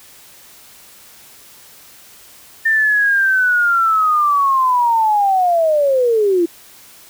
sine linear sweep, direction down, 1804 to 329.6 Hz, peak -11 dBFS, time 2.65-6.46 s, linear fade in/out 10 ms, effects white hiss -43 dBFS RMS until 7.09 s

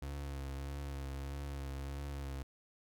35% pulse tone with vibrato, 69.3 Hz, C#2, in tune, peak -38 dBFS, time 0.02-2.43 s, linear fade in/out 5 ms, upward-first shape triangle, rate 1.6 Hz, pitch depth 41 cents each way, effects none

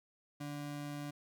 square ring-modulated tone, 218.4 Hz, A3, 13 cents flat, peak -38 dBFS, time 0.4-1.11 s, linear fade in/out 10 ms, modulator 71.2 Hz, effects none

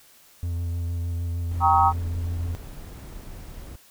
triangle tone with vibrato, 85.5 Hz, F2, 36 cents flat, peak -23 dBFS, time 0.43-2.55 s, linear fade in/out 0 ms, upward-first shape sine, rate 6.5 Hz, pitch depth 21 cents each way
brown noise, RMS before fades -39 dBFS, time 1.51-3.76 s, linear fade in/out 5 ms
sine chord, Eb dominant seventh, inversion first, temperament equal with one note detuned, 784 / 932.3 / 1108.7 / 1272.9 Hz, G5 / Bb5 / Db6 / Eb6, 0 / 0 / 0 / +39 cents, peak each -19 / -20 / -24 / -22 dBFS, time 1.6-1.93 s, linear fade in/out 50 ms
effects white hiss -54 dBFS RMS until 3.9 s

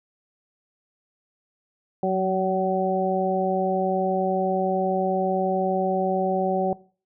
harmonic tone with a mistuned harmonic, 188.8 Hz, F#3, 35 cents sharp, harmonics 1 / 2 / 3 / 4, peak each -26 / -26 / -26 / -26 dBFS, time 2.03-6.73 s, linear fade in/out 2 ms, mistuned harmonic 1, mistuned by -25 cents, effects noise-tail reverb RT60 0.4 s tail -20 dB re dry

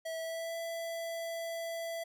square tone with pitch glide, 651 to 665.8 Hz, E5 to E5, -22 to +17 cents, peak -37 dBFS, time 0.05-2.04 s, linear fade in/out 10 ms, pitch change +39 cents, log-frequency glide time 0.19-0.57 s, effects none

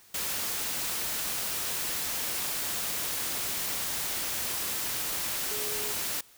sine tone in noise, 421.2 Hz, G#4, 24 cents sharp, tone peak -39 dBFS, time 5.51-5.93 s, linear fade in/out 5 ms, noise white, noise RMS -32 dBFS, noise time 0.14-6.21 s, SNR -10 dB, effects white hiss -57 dBFS RMS until 6.37 s

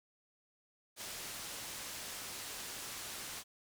white low-pass noise, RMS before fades -45 dBFS, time 0.96-3.44 s, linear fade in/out 50 ms, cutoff 9900 Hz, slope 12 dB/octave, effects none

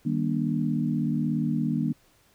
sine chord, Eb major seventh, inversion none, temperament equal with one note detuned, 155.56 / 196 / 236.9 / 293.7 Hz, Eb3 / G3 / Bb3 / D4, 0 / 0 / +28 / 0 cents, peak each -28 / -31 / -27 / -31 dBFS, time 0.05-1.93 s, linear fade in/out 10 ms, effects pink hiss -62 dBFS RMS until 2.34 s

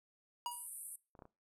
square tone with exponential decay, 960 Hz, B5, 49 cents flat, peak -35 dBFS, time 0.46-0.67 s, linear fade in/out 1 ms, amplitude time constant 45 ms
pink band-pass noise, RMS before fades -48 dBFS, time 0.51-0.96 s, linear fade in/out 5 ms, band 8600 to 12000 Hz, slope 96 dB/octave
clicks, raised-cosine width 1 ms, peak -45 / -40 / -38 / -43 dBFS, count 4, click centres 1.152 / 1.191 / 1.222 / 1.254 s
effects noise-tail reverb RT60 0.3 s tail -22 dB re dry

